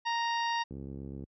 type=harmonic tone; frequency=932.3 Hz; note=A#5; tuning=in tune; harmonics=1 / 2 / 3 / 4 / 5 / 6; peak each=-30 / -36 / -40 / -42 / -44 / -46 dBFS; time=0.05-0.64 s; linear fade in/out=20 ms
type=click train; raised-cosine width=3 ms; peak=-29 dBFS; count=37; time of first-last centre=0.71-1.238 s; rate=68.2 Hz
effects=high-pass 60 Hz 12 dB/octave